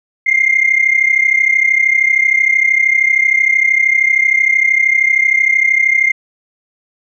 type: tone pair together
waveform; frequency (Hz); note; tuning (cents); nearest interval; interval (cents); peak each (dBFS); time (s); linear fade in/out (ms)
sine; 2093 / 2126; C7 / C7; 0 / +27; unison; 27; -11; 0.26-6.12; 10
effects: tanh soft clip ceiling -2 dBFS

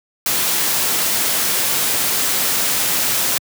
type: noise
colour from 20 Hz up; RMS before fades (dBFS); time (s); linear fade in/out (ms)
white; -18; 0.26-3.38; 2
effects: high-pass 100 Hz 12 dB/octave

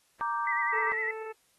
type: chord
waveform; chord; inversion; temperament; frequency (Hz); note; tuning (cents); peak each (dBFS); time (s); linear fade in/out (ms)
sine; G minor; first; equal; 932.3 / 1174.7 / 1568; Bb5 / D6 / G6; 0 / 0 / 0; -32 / -31 / -37; 0.21-0.92; 0
type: tone with vibrato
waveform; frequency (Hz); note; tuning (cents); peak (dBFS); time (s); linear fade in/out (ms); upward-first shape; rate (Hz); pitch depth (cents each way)
sine; 1962; B6; -12; -29; 0.47-1.11; 2; sine; 9.9; 67
type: harmonic tone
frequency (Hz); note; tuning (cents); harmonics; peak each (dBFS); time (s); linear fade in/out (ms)
440; A4; 0; 1 / 2 / 3 / 4 / 5 / 6; -37 / -43 / -47 / -49 / -51 / -53; 0.72-1.33; 20
effects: white hiss -68 dBFS RMS until 1.58 s + AAC 32 kbps

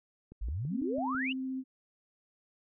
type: click train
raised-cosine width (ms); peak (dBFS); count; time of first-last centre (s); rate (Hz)
3; -36; 6; 0.32-1.149; 6.03
type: exponential sweep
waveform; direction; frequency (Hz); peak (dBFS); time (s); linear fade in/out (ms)
sine; up; 45.85 to 3025; -32; 0.41-1.33; 10
type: tone with vibrato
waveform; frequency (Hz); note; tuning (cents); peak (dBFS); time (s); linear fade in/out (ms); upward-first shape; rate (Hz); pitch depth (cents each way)
sine; 261.6; C4; 0; -33; 0.7-1.64; 50; sine; 15; 8
effects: none

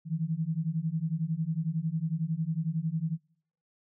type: beating tone pair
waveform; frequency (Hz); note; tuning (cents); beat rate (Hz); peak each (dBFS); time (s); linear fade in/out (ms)
sine; 155.7 / 166.7; D#3 / E3; +2 / +20; 11; -31; 0.05-3.18; 50
effects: noise-tail reverb RT60 0.6 s tail -26 dB re dry

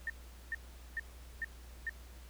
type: tone bursts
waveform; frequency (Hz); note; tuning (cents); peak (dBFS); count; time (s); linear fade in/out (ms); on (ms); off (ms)
sine; 1819; A#6; -43; -34; 5; 0.07-1.895; 2; 29; 420
effects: added 60 Hz sine -50 dBFS peak until 2.29 s + pink hiss -59 dBFS RMS until 2.29 s

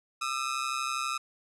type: ring-modulated tone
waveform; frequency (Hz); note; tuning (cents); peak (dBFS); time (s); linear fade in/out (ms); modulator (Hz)
sawtooth; 1273; D#6; +39; -23; 0.21-1.18; 10; 66.1
effects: resampled to 24000 Hz + 10-bit

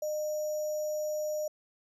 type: tone with sample-and-hold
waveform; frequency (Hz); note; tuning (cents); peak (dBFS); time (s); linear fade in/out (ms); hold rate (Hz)
sine; 608; D#5; -40; -30; 0.02-1.48; 5; 6300
effects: resampled to 32000 Hz

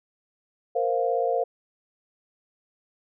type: chord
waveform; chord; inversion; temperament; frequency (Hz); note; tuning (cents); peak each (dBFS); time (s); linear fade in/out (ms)
sine; Bb suspended second; none; equal; 466.2 / 523.3 / 698.5; Bb4 / C5 / F5; 0 / 0 / 0; -26; 0.75-1.44; 10
effects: none

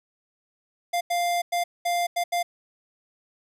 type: tone bursts at uneven times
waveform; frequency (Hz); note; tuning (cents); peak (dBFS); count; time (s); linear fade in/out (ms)
square; 698; F5; -1; -23; 6; 0.93-1.01 / 1.1-1.42 / 1.52-1.64 / 1.85-2.07 / 2.16-2.24 / 2.32-2.43; 10
effects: resampled to 32000 Hz + 10-bit

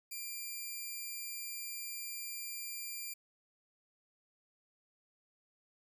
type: tone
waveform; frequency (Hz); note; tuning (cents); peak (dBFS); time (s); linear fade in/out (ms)
5% pulse; 2380; D7; +22; -31; 0.11-3.14; 10
effects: none

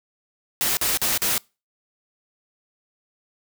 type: noise bursts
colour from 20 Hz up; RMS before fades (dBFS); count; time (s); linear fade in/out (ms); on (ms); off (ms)
white; -22; 4; 0.61-1.379; 0; 160; 43
effects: noise-tail reverb RT60 0.3 s tail -26 dB re dry

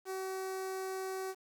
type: tone with notch filter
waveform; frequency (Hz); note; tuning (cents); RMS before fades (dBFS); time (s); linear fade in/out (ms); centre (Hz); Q
sawtooth; 379.3; F#4; +43; -39; 0.05-1.35; 50; 3100; 1.2
effects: 10-bit

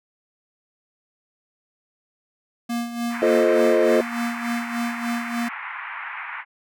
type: tone with tremolo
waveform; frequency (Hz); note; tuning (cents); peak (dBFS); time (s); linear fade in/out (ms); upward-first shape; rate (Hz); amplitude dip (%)
square; 236.2; A#3; +23; -23; 2.69-5.49; 10; sine; 3.4; 65
type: band-pass noise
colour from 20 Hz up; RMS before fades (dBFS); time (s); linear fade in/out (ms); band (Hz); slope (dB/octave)
white; -33; 3.09-6.45; 50; 860 to 2300; 48
type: chord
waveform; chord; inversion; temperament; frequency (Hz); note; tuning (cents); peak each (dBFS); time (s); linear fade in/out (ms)
triangle; F dominant seventh; none; equal; 349.2 / 440 / 523.3 / 622.3; F4 / A4 / C5 / Eb5; 0 / 0 / 0 / 0; -19; 3.22-4.01; 2
effects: none

